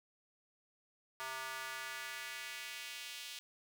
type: tone with high-pass filter sweep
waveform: square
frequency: 131.7 Hz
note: C3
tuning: 12 cents sharp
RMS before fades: -45 dBFS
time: 1.2-3.39 s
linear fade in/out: 0 ms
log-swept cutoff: 1100 to 3200 Hz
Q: 1.6
effects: none